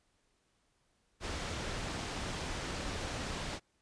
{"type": "low-pass noise", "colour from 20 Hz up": "pink", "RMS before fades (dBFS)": -39, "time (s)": [1.2, 3.6], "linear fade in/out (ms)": 50, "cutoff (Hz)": 6500, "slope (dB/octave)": 12, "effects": ["pink hiss -75 dBFS RMS until 3.81 s", "resampled to 22050 Hz"]}